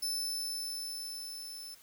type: tone with level ramp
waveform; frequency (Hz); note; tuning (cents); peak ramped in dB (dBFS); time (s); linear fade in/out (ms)
sawtooth; 5274; E8; 0; -29 to -41; 0.02-1.75; 10
effects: white hiss -59 dBFS RMS until 1.82 s